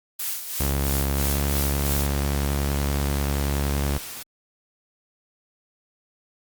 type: noise with tremolo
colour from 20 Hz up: blue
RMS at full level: -27 dBFS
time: 0.19-2.07 s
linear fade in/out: 5 ms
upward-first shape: sine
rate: 3 Hz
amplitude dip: 60%
type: tone with pitch glide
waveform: sawtooth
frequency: 69.3 to 70.51 Hz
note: C#2 to C#2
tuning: 0 to +30 cents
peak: -18 dBFS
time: 0.6-3.98 s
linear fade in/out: 5 ms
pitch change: +30 cents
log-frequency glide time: 1.09-1.33 s
type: noise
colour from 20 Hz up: white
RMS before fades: -36 dBFS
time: 1.18-4.23 s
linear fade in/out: 5 ms
effects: Opus 48 kbps